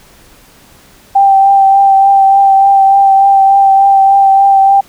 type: tone with vibrato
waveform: sine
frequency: 784 Hz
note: G5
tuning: in tune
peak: -3 dBFS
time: 1.15-4.81 s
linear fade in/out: 10 ms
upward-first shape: triangle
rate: 3.4 Hz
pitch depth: 20 cents each way
effects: pink hiss -42 dBFS RMS until 4.88 s